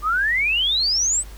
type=exponential sweep; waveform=sine; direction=up; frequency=1174.7 to 8372 Hz; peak=-17 dBFS; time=0.02-1.24 s; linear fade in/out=50 ms; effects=added 50 Hz sine -36 dBFS peak until 1.37 s + pink hiss -46 dBFS RMS until 1.37 s